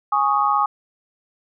sine chord, Ab suspended fourth, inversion none, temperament equal, 830.6 / 1108.7 / 1244.5 Hz, Ab5 / Db6 / Eb6, 0 / 0 / 0 cents, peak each -20 dBFS, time 0.12-0.66 s, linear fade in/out 5 ms, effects none

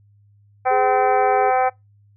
harmonic tone, 256.4 Hz, C4, 35 cents flat, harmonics 2 / 3 / 4 / 5 / 6 / 7 / 8 / 9, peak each -22 / -16 / -29 / -27 / -31 / -35 / -36 / -33 dBFS, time 0.65-1.7 s, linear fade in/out 20 ms
sine tone, 415.3 Hz, G#4, in tune, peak -21 dBFS, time 0.7-1.51 s, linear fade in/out 20 ms
effects noise-tail reverb RT60 0.2 s tail -25 dB re dry + added 102 Hz sine -51 dBFS peak until 2.16 s

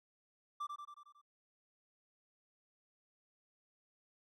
triangle tone with echo, 1174.7 Hz, D6, in tune, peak -36 dBFS, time 0.6-0.67 s, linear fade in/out 10 ms, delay 91 ms, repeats 6, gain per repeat -4 dB, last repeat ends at 1.216 s, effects none

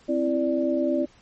sine tone cluster, 262.3 / 331.7 / 587 Hz, C4 / E4 / D5, +4 / +11 / -1 cents, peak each -25 dBFS, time 0.08-1.06 s, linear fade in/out 20 ms, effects pink hiss -56 dBFS RMS until 1.21 s + MP3 32 kbps

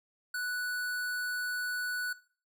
square tone, 1480 Hz, F#6, in tune, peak -33 dBFS, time 0.34-2.13 s, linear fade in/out 5 ms, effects noise-tail reverb RT60 0.4 s tail -18 dB re dry

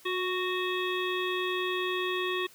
harmonic tone with a mistuned harmonic, 370 Hz, F#4, in tune, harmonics 1 / 3 / 5 / 7 / 9 / 10, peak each -31 / -35 / -36 / -37 / -38 / -41 dBFS, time 0.05-2.47 s, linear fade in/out 10 ms, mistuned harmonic 1, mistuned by -26 cents, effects white hiss -56 dBFS RMS until 2.54 s

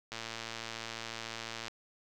click train, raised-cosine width 0.2 ms, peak -22 dBFS, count 179, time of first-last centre 0.12-1.681 s, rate 114 Hz, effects none

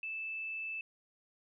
sine tone, 2633 Hz, E7, 3 cents flat, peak -37 dBFS, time 0.03-0.81 s, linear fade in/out 2 ms, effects none

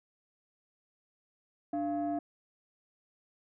sine tone pair together, 294.8 / 690 Hz, D4 / F5, +7 / -21 cents, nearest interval octave + minor third, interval 1472 cents, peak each -31 / -32 dBFS, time 1.73-2.19 s, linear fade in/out 5 ms, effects tanh soft clip ceiling -26 dBFS

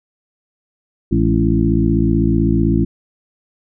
harmonic tone with a mistuned harmonic, 55.8 Hz, A1, 25 cents sharp, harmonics 1 / 2 / 3 / 4 / 5 / 6, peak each -19 / -19 / -19 / -19 / -19 / -19 dBFS, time 1.11-2.85 s, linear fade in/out 10 ms, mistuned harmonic 4, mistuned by -62 cents, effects none

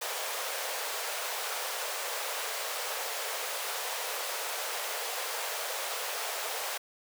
pink high-pass noise, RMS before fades -35 dBFS, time 0.01-6.78 s, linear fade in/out 10 ms, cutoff 460 Hz, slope 48 dB/octave, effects none

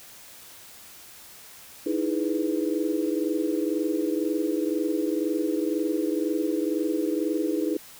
sine chord, E major seventh, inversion third, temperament equal with one note detuned, 307.6 / 329.6 / 415.3 / 493.9 Hz, D#4 / E4 / G#4 / B4, -20 / 0 / 0 / 0 cents, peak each -27 / -28 / -30 / -32 dBFS, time 1.86-7.77 s, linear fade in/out 5 ms, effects white hiss -47 dBFS RMS until 7.99 s

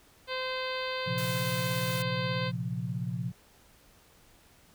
harmonic tone, 516 Hz, C5, 24 cents flat, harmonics 1 / 2 / 3 / 4 / 5 / 6 / 7 / 8 / 9, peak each -35 / -38 / -40 / -41 / -42 / -43 / -43 / -44 / -45 dBFS, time 0.27-2.52 s, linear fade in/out 50 ms
sine chord, Bb suspended second, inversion none, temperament equal with one note detuned, 116.54 / 133.33 / 174.61 Hz, Bb2 / C3 / F3, 0 / +33 / 0 cents, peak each -35 dBFS, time 1.06-3.32 s, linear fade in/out 20 ms
white high-pass noise, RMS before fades -40 dBFS, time 1.18-2.02 s, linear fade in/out 0 ms, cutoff 190 Hz, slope 48 dB/octave
effects pink hiss -60 dBFS RMS until 4.74 s

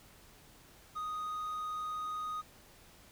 triangle tone, 1244.5 Hz, D#6, in tune, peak -34 dBFS, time 0.95-2.42 s, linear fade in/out 20 ms, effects pink hiss -59 dBFS RMS until 3.11 s

